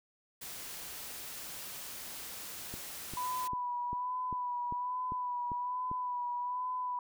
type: noise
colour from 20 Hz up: white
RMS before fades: -44 dBFS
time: 0.41-3.48 s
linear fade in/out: 10 ms
type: click train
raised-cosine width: 3 ms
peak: -30 dBFS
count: 9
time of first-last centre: 2.74-5.915 s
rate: 2.52 Hz
type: tone with vibrato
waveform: sine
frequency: 989 Hz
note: B5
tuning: 2 cents sharp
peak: -33 dBFS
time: 3.17-6.99 s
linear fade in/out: 2 ms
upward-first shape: sine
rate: 1.2 Hz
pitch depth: 31 cents each way
effects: none